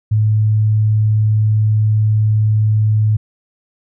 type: tone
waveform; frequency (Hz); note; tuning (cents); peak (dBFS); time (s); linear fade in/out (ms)
sine; 107.6; A2; -38; -10; 0.11-3.17; 10
effects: none